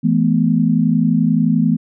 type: chord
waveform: sine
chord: E suspended fourth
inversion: none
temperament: equal with one note detuned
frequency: 164.81 / 215.7 / 246.9 Hz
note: E3 / A3 / B3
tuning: 0 / -34 / 0 cents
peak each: -16 dBFS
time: 0.03-1.77 s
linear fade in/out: 20 ms
effects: none